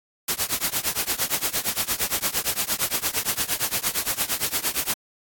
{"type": "noise with tremolo", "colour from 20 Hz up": "white", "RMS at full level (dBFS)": -21, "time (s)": [0.28, 4.94], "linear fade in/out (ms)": 5, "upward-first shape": "triangle", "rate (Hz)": 8.7, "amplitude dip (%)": 100, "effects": ["AAC 64 kbps"]}